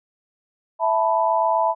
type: chord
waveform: sine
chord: E suspended fourth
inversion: none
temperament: equal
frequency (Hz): 659.3 / 880 / 987.8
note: E5 / A5 / B5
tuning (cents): 0 / 0 / 0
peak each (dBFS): -21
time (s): 0.79-1.75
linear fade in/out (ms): 50
effects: none